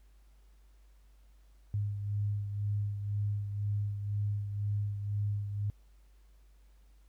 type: beating tone pair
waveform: sine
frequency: 102.4 / 104.4 Hz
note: G#2 / G#2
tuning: -24 / +10 cents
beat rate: 2 Hz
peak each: -31 / -40 dBFS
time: 1.74-5.7 s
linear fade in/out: 0 ms
effects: added 50 Hz sine -57 dBFS peak until 7.08 s + pink hiss -73 dBFS RMS until 7.08 s